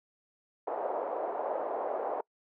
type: band-pass noise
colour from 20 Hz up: white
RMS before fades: -34 dBFS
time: 0.67-2.21 s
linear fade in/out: 5 ms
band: 450 to 770 Hz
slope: 24 dB/octave
effects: noise-tail reverb RT60 0.1 s tail -26 dB re dry